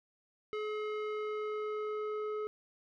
square tone with low-pass filter sweep, 425.8 Hz, G#4, 43 cents sharp, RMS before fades -37 dBFS, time 0.53-2.47 s, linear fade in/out 0 ms, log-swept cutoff 2600 to 1200 Hz, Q 1.2, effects none

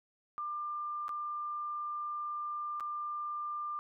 sine tone with dropouts, 1194 Hz, D6, 28 cents sharp, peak -35 dBFS, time 0.38-3.79 s, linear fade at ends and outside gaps 0 ms, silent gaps 1.082-1.092 / 2.799-2.806 s, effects none

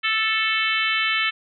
harmonic tone, 440 Hz, A4, in tune, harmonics 3 / 4 / 5 / 6 / 7 / 8 / 9, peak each -27 / -26 / -25 / -26 / -26 / -33 / -34 dBFS, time 0.03-1.31 s, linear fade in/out 20 ms, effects none

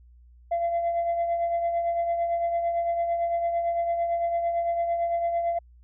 sine tone with tremolo, 683 Hz, F5, 39 cents flat, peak -19 dBFS, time 0.51-5.59 s, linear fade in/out 10 ms, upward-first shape triangle, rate 8.9 Hz, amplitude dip 55%, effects tanh soft clip ceiling -20 dBFS + added 60 Hz sine -50 dBFS peak until 5.83 s

